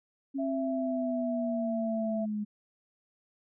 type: linear sweep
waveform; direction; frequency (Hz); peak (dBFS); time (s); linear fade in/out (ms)
sine; down; 274.6 to 207.7; -30; 0.34-2.45; 20
type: tone with vibrato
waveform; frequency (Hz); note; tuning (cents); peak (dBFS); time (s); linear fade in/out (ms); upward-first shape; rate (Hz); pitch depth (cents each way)
sine; 663; E5; +10; -32; 0.38-2.26; 20; sine; 0.85; 8
effects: none